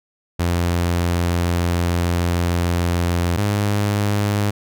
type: tone pair in turn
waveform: sawtooth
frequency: 86.7 / 102.63 Hz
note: F2 / G#2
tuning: -12 / -20 cents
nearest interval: minor third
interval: 292 cents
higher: second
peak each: -13 dBFS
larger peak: neither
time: 0.39-3.37 / 3.37-4.51 s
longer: first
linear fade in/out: 10 ms
effects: none